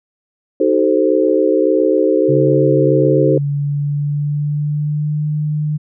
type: chord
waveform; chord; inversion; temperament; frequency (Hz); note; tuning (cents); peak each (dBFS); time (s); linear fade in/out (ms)
sine; D# diminished seventh; none; equal with one note detuned; 311.1 / 378.4 / 440 / 523.3; D#4 / F#4 / A4 / C5; 0 / +39 / 0 / 0; -16; 0.6-3.38; 5
type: tone with pitch glide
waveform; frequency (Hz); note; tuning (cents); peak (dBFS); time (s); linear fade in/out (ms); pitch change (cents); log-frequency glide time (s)
sine; 140.8 to 150.91; C#3 to D3; +27 to +47; -15; 2.28-5.78; 20; +120; 3-5.28
effects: none